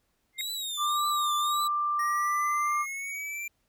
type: tone with exponential growth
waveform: sine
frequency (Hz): 2100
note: C7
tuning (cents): +6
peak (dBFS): -29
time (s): 0.33-0.41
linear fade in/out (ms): 1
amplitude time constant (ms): 16
type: tone with vibrato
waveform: sawtooth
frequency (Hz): 3729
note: A#7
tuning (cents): 0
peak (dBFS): -29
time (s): 0.38-1.68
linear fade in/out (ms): 10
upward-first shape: triangle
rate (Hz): 1.8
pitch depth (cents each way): 120
type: tone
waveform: sine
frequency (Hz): 1184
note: D6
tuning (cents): +14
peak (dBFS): -25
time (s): 0.77-2.86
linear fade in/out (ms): 50
type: linear sweep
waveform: square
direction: up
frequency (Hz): 1864.7 to 2369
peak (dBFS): -34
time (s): 1.99-3.48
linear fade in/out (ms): 5
effects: pink hiss -74 dBFS RMS until 3.68 s